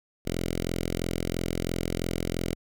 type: tone with notch filter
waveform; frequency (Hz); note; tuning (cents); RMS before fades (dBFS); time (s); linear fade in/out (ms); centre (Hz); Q
5% pulse; 42.99; F1; -27; -30; 0.25-2.55; 20; 1100; 1
effects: none